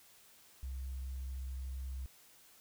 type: tone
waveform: sine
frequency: 65.41 Hz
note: C2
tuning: in tune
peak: -37 dBFS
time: 0.63-2.06 s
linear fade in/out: 0 ms
effects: tanh soft clip ceiling -36 dBFS + white hiss -62 dBFS RMS until 2.6 s